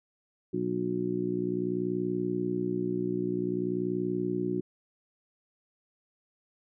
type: harmonic tone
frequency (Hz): 60.5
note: B1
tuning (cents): -35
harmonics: 2 / 3 / 4 / 5 / 6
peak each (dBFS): -40 / -34 / -39 / -33 / -31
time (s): 0.53-4.61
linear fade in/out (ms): 10
effects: none